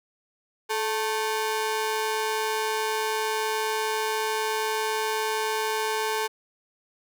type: ring-modulated tone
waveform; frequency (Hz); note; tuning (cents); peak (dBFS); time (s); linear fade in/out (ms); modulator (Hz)
sawtooth; 659.3; E5; 0; -18; 0.69-6.28; 20; 226
effects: none